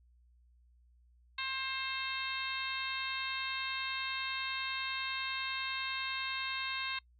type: harmonic tone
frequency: 530 Hz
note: C5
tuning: 22 cents sharp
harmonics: 2 / 3 / 4 / 5 / 6 / 7 / 8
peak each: -42 / -43 / -42 / -41 / -47 / -42 / -45 dBFS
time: 1.38-6.99 s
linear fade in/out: 5 ms
effects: noise-tail reverb RT60 0.1 s tail -25 dB re dry + added 60 Hz sine -62 dBFS peak until 7.19 s